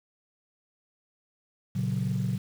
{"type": "chord", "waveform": "sine", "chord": "F# major", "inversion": "first", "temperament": "equal", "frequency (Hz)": [116.54, 138.59, 185], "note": ["A#2", "C#3", "F#3"], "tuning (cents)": [0, 0, 0], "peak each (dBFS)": -29, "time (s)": [1.75, 2.38], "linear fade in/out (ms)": 10, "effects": ["tanh soft clip ceiling -20 dBFS", "8-bit"]}